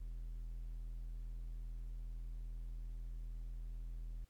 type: tone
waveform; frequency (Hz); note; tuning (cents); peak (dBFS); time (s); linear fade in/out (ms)
triangle; 41.2; E1; 0; -40; 0-4.25; 10
effects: pink hiss -75 dBFS RMS until 4.29 s + MP3 96 kbps